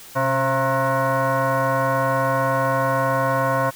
sine tone with frequency modulation, 272.5 Hz, C#4, 29 cents flat, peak -17 dBFS, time 0.15-3.71 s, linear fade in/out 20 ms, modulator 402 Hz, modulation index 2.9, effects white hiss -42 dBFS RMS until 3.75 s

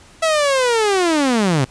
sawtooth linear sweep, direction down, 659.3 to 122 Hz, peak -10 dBFS, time 0.22-1.65 s, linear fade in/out 10 ms, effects pink hiss -46 dBFS RMS until 1.7 s + resampled to 22050 Hz

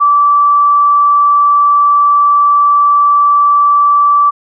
sine tone, 1160 Hz, D6, 22 cents flat, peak -5 dBFS, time 0-4.31 s, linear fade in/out 20 ms, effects none

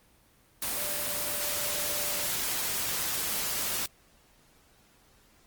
sine tone in noise, 587.3 Hz, D5, in tune, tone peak -41 dBFS, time 0.77-2.27 s, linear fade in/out 2 ms, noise white, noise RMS -31 dBFS, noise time 0.62-3.86 s, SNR -13 dB, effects pink hiss -62 dBFS RMS until 5.46 s + Opus 24 kbps

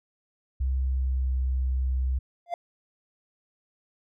sine tone with pitch glide, 65.41 to 64.51 Hz, C2 to C2, 0 to -24 cents, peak -23 dBFS, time 0.6-2.19 s, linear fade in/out 10 ms, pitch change -24 cents, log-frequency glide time 0.78-1.34 s
triangle tone with exponential growth, 693 Hz, F5, 14 cents flat, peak -21 dBFS, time 2.46-2.54 s, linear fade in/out 2 ms, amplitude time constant 17 ms
effects none

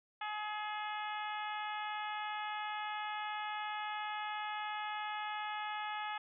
harmonic tone with a mistuned harmonic, 422.9 Hz, G#4, 31 cents sharp, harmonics 2 / 3 / 4 / 5 / 6 / 7 / 8, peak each -40 / -44 / -46 / -48 / -50 / -51 / -52 dBFS, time 0.21-6.18 s, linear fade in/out 5 ms, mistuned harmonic 7, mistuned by -20 cents, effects none

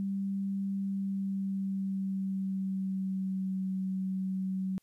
sine tone with pitch glide, 196 to 189.21 Hz, G3 to F#3, 0 to +39 cents, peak -30 dBFS, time 0-4.78 s, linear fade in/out 0 ms, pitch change -61 cents, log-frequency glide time 0.77-3.65 s, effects white hiss -73 dBFS RMS until 4.82 s + resampled to 32000 Hz

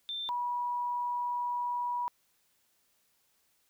sine tone pair in turn, 3569 / 971.3 Hz, A7 / B5, +24 / -29 cents, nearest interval octave + major seventh, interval 2253 cents, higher first, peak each -34 / -30 dBFS, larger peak second, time 0.09-0.29 / 0.29-2.08 s, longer second, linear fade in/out 0 ms, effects white hiss -72 dBFS RMS until 3.69 s

